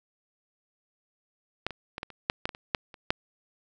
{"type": "clicks", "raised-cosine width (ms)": 0.3, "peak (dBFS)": [-12, -22, -19, -18, -29, -7, -12, -19, -27, -8, -29, -7], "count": 12, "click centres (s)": [1.666, 1.707, 1.981, 2.031, 2.103, 2.299, 2.455, 2.492, 2.549, 2.748, 2.942, 3.105], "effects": []}